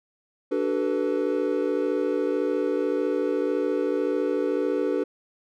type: chord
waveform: triangle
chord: B minor seventh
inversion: first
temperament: equal with one note detuned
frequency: 293.7 / 378.2 / 440 / 493.9 Hz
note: D4 / F#4 / A4 / B4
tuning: 0 / +38 / 0 / 0 cents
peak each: -26 dBFS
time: 0.51-5.04 s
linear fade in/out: 10 ms
effects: none